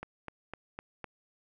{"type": "click train", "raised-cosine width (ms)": 0.5, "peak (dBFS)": -24, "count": 5, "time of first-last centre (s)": [0.03, 1.043], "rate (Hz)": 3.95, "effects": []}